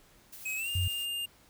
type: noise with tremolo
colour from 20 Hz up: blue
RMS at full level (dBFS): -46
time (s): 0.32-1.06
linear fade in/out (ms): 10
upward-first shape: sine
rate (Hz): 12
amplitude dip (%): 30
type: tone with pitch glide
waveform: square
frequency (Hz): 2546 to 2809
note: D#7 to F7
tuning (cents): +39 to +9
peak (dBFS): -33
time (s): 0.45-1.26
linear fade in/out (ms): 10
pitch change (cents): +170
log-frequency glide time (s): 0.56-0.69
type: tone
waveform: sine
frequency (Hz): 92.5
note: F#2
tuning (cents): 0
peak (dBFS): -27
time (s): 0.75-0.88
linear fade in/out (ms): 5
effects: pink hiss -61 dBFS RMS until 1.49 s